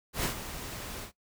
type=noise with ADSR envelope; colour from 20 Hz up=pink; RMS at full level=-29 dBFS; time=0.13-1.12 s; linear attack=110 ms; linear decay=99 ms; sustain=-11 dB; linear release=100 ms; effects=noise-tail reverb RT60 0.1 s tail -18 dB re dry